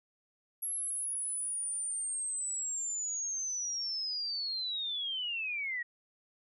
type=linear sweep; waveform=sine; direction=down; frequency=11290 to 1877 Hz; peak=-33 dBFS; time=0.62-5.83 s; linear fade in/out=10 ms; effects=none